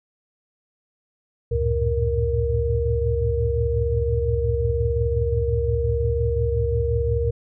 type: tone cluster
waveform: sine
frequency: 70 / 89.1 / 108.5 / 114.2 / 467.7 Hz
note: C#2 / F2 / A2 / A#2 / A#4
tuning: +18 / +35 / -24 / -35 / +6 cents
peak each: -23 / -29 / -28 / -27 / -23 dBFS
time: 1.51-7.31 s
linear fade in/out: 10 ms
effects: none